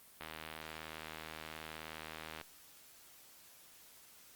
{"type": "click train", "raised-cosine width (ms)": 0.3, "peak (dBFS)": -28, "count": 175, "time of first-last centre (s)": [0.21, 2.413], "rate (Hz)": 79, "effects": ["white hiss -60 dBFS RMS until 4.35 s", "Opus 32 kbps"]}